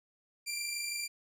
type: tone pair together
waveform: 15% pulse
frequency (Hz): 2345 / 2371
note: D7 / D7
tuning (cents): -3 / +16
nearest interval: unison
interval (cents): 19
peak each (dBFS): -35 / -29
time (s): 0.46-1.08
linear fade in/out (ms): 20
effects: none